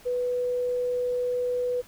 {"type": "tone", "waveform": "sine", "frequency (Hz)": 493.9, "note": "B4", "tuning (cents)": 0, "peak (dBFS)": -24, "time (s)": [0.05, 1.82], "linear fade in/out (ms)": 20, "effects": ["pink hiss -52 dBFS RMS until 1.87 s"]}